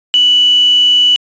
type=tone with quantisation; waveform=sine; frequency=2960 Hz; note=F#7; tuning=in tune; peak=-6 dBFS; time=0.14-1.16 s; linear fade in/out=0 ms; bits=4; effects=resampled to 16000 Hz